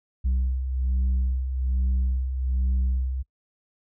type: beating tone pair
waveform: sine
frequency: 63 / 64.2 Hz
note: B1 / C2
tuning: +35 / -32 cents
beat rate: 1.2 Hz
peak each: -27 / -20 dBFS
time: 0.24-3.23 s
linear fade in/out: 20 ms
effects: noise-tail reverb RT60 0.1 s tail -25 dB re dry + tanh soft clip ceiling -19 dBFS